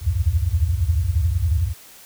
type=tone cluster; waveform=sine; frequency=64.8 / 76.2 / 79.5 / 90.6 / 109.8 Hz; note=C2 / D#2 / D#2 / F#2 / A2; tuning=-16 / -36 / +38 / -36 / -3 cents; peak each=-24 / -28 / -21 / -21 / -30 dBFS; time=0.01-1.74 s; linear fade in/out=50 ms; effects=white hiss -45 dBFS RMS until 2.05 s